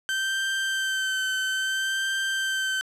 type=tone with vibrato; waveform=30% pulse; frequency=1551 Hz; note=G6; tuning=19 cents flat; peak=-22 dBFS; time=0.09-2.81 s; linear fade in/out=0 ms; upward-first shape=sine; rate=0.6 Hz; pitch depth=21 cents each way; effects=low-pass 10000 Hz 12 dB/octave